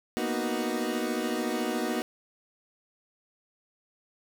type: chord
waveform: 30% pulse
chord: B major seventh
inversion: third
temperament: equal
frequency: 233.1 / 246.9 / 311.1 / 370 Hz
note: A#3 / B3 / D#4 / F#4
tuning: 0 / 0 / 0 / 0 cents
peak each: -31 dBFS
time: 0.17-2.02 s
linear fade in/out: 0 ms
effects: none